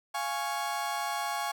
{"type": "chord", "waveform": "35% pulse", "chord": "Db major", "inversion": "first", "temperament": "equal", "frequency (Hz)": [698.5, 830.6, 1108.7], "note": ["F5", "Ab5", "Db6"], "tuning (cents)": [0, 0, 0], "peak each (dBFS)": [-35, -32, -34], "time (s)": [0.14, 1.52], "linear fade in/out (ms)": 10, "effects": []}